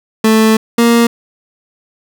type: tone pair in turn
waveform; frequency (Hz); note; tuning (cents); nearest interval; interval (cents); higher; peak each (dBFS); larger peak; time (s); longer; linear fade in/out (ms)
30% pulse; 220 / 234; A3 / A#3; 0 / +7; minor second; 107; second; -4; neither; 0.24-0.57 / 0.78-1.07; first; 5
effects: none